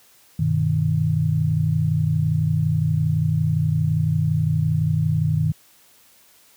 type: chord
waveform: sine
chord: G augmented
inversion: none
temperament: equal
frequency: 98 / 123.47 / 155.56 Hz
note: G2 / B2 / D#3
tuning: 0 / 0 / 0 cents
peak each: -23 / -24 / -19 dBFS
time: 0.39-5.52 s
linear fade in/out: 5 ms
effects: white hiss -54 dBFS RMS until 6.56 s + high-pass 60 Hz 12 dB/octave